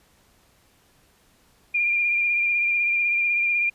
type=tone with vibrato; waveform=sine; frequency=2400 Hz; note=D7; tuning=37 cents sharp; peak=-19 dBFS; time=1.74-3.7 s; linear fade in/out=10 ms; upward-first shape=triangle; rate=16 Hz; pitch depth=31 cents each way; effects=pink hiss -60 dBFS RMS until 3.74 s + resampled to 32000 Hz